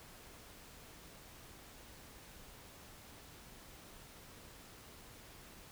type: silence
effects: pink hiss -56 dBFS RMS until 5.71 s